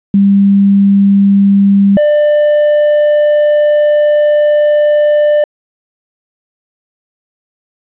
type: tone pair in turn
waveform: sine / triangle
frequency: 198.5 / 594.8 Hz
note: G3 / D5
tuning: +22 / +22 cents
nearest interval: octave + perfect fifth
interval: 1900 cents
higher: second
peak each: -4 dBFS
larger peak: neither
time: 0.14-1.97 / 1.97-5.44 s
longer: second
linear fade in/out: 2 ms
effects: resampled to 8000 Hz + 7-bit